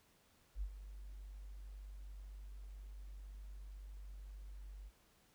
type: tone with ADSR envelope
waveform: sine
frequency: 49 Hz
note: G1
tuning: in tune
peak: -36 dBFS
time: 0.55-4.91 s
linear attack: 67 ms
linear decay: 72 ms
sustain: -12 dB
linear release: 40 ms
effects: pink hiss -71 dBFS RMS until 5.34 s